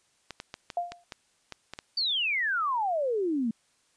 clicks, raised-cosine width 0.2 ms, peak -20 dBFS, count 9, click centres 0.307 / 0.401 / 0.541 / 0.702 / 0.92 / 1.122 / 1.523 / 1.736 / 1.789 s
sine tone with exponential decay, 699 Hz, F5, 1 cent sharp, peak -23 dBFS, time 0.77-1.04 s, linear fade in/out 2 ms, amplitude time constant 58 ms
sine exponential sweep, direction down, 4671 to 216.2 Hz, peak -25 dBFS, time 1.97-3.51 s, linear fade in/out 5 ms
effects white hiss -68 dBFS RMS until 3.96 s + resampled to 22050 Hz

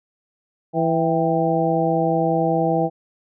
harmonic tone with a mistuned harmonic, 164.81 Hz, E3, in tune, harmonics 1 / 2 / 3 / 4 / 5, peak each -23 / -23 / -23 / -23 / -23 dBFS, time 0.73-2.9 s, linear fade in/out 50 ms, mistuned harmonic 5, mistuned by -73 cents, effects none

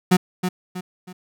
35% pulse tone with echo, 182.2 Hz, F#3, 26 cents flat, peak -10 dBFS, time 0.11-0.17 s, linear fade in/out 10 ms, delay 320 ms, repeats 3, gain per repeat -8 dB, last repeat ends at 1.13 s, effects none

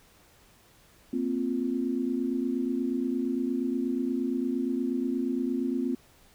sine chord, Bb suspended second, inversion none, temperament equal, 233.1 / 261.6 / 349.2 Hz, Bb3 / C4 / F4, 0 / 0 / 0 cents, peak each -32 / -28 / -33 dBFS, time 1.13-5.95 s, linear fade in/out 5 ms, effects pink hiss -59 dBFS RMS until 6.34 s

